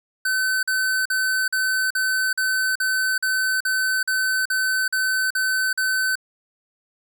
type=tone bursts; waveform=square; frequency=1524 Hz; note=G6; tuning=49 cents flat; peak=-20 dBFS; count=14; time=0.25-6.155 s; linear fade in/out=5 ms; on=380 ms; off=45 ms; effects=9-bit